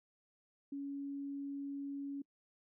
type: tone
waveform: sine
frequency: 280 Hz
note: C#4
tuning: 18 cents sharp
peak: -39 dBFS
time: 0.72-2.22 s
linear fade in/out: 5 ms
effects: noise-tail reverb RT60 0.1 s tail -25 dB re dry